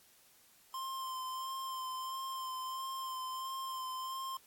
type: tone with vibrato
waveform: square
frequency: 1046.5 Hz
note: C6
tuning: in tune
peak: -39 dBFS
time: 0.74-4.37 s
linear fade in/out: 2 ms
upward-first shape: sine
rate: 1.5 Hz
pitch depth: 22 cents each way
effects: white hiss -64 dBFS RMS until 4.46 s + AAC 64 kbps